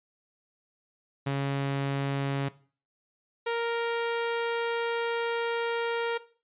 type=tone pair in turn; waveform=sawtooth; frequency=138.59 / 466.2 Hz; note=C#3 / A#4; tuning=0 / 0 cents; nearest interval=octave + major sixth; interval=2100 cents; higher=second; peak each=-23 dBFS; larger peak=neither; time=1.26-2.49 / 3.46-6.18 s; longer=second; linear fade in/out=10 ms; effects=noise-tail reverb RT60 0.4 s tail -17 dB re dry + resampled to 8000 Hz